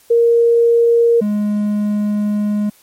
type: tone pair in turn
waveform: sine / triangle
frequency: 467.4 / 208.2 Hz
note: A#4 / G#3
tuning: +5 / +5 cents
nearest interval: octave + major second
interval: 1400 cents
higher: first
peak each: -8 / -12 dBFS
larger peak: first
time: 0.1-1.21 / 1.21-2.7 s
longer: second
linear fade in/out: 10 ms
effects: white hiss -50 dBFS RMS until 2.82 s + MP3 64 kbps